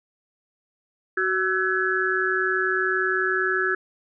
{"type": "tone cluster", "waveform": "sine", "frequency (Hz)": [373.9, 1323, 1514, 1692], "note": ["F#4", "E6", "F#6", "G#6"], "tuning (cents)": [18, 6, 39, 32], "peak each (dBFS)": [-26, -28, -27, -24], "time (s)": [1.17, 3.75], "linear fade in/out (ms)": 5, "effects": []}